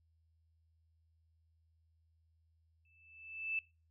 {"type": "tone with exponential growth", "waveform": "sine", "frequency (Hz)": 2637, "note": "E7", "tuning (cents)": 0, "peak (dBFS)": -32, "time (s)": [2.85, 3.59], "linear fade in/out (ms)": 2, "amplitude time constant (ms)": 160, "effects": ["noise-tail reverb RT60 0.3 s tail -22 dB re dry", "added 81 Hz sine -70 dBFS peak until 3.9 s"]}